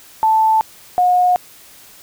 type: tone pair in turn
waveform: sine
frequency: 880 / 722 Hz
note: A5 / F#5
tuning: 0 / -43 cents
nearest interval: minor third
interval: 343 cents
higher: first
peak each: -10 dBFS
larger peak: neither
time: 0.23-0.61 / 0.98-1.36 s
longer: neither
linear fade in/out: 0 ms
effects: white hiss -43 dBFS RMS until 2.02 s